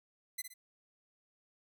5% pulse tone with echo, 2027 Hz, B6, 45 cents sharp, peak -26 dBFS, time 0.38-0.42 s, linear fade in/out 10 ms, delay 60 ms, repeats 2, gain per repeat -8 dB, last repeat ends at 0.54 s, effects none

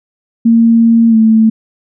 sine tone with pitch glide, 229.6 to 221.5 Hz, A#3 to A3, -26 to +12 cents, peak -4 dBFS, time 0.45-1.5 s, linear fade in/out 10 ms, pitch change -62 cents, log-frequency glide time 1.09-1.16 s, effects none

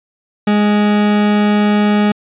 40% pulse tone, 208 Hz, G#3, 3 cents sharp, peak -9 dBFS, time 0.47-2.12 s, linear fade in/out 5 ms, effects resampled to 8000 Hz

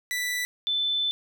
sawtooth / sine tone pair in turn, 1975.5 / 3520 Hz, B6 / A7, 0 / 0 cents, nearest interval minor seventh, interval 1000 cents, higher second, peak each -23 dBFS, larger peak neither, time 0.11-0.45 / 0.67-1.11 s, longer second, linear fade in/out 0 ms, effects none

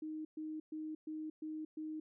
sine tone bursts, 311.1 Hz, D#4, in tune, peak -40 dBFS, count 6, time 0.02-2 s, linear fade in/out 5 ms, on 230 ms, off 120 ms, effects none

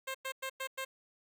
10% pulse tone bursts, 530 Hz, C5, 22 cents sharp, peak -28 dBFS, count 5, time 0.07-0.85 s, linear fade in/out 10 ms, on 76 ms, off 100 ms, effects none

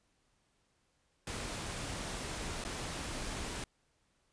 pink noise with dropouts, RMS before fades -40 dBFS, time 1.27-3.64 s, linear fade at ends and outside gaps 2 ms, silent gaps 2.64-2.649 s, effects pink hiss -75 dBFS RMS until 4.32 s + resampled to 22050 Hz

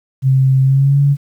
sine tone with pitch glide, 132.8 to 141.51 Hz, C3 to C#3, +26 to +36 cents, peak -8 dBFS, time 0.22-1.17 s, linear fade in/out 50 ms, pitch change +110 cents, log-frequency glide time 0.62-1 s, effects 8-bit

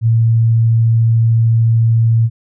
sine tone, 114.2 Hz, A#2, 35 cents flat, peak -8 dBFS, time 0.01-2.3 s, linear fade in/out 50 ms, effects none

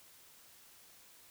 silence, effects white hiss -60 dBFS RMS until 1.3 s

